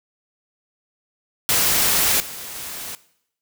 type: noise with level steps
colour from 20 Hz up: white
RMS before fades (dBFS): -18 / -34 / -32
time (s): 1.49-2.95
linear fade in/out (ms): 0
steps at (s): 2.2 / 2.55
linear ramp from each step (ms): 2
effects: noise-tail reverb RT60 0.7 s tail -18 dB re dry